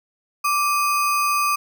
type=tone with sample-and-hold; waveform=sine; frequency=1171 Hz; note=D6; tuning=5 cents flat; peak=-17 dBFS; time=0.44-1.56 s; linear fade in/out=10 ms; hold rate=3675 Hz; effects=none